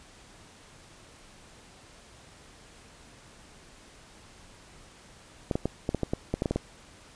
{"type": "clicks", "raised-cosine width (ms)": 2, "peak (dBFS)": -13, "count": 12, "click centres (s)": [5.512, 5.555, 5.656, 5.891, 5.947, 6.033, 6.135, 6.34, 6.421, 6.458, 6.51, 6.56], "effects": ["pink hiss -53 dBFS RMS until 7.15 s", "resampled to 22050 Hz"]}